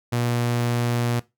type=tone; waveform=sawtooth; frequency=119.8 Hz; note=A#2; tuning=48 cents sharp; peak=-17 dBFS; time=0.12-1.2 s; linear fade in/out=10 ms; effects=noise-tail reverb RT60 0.2 s tail -18 dB re dry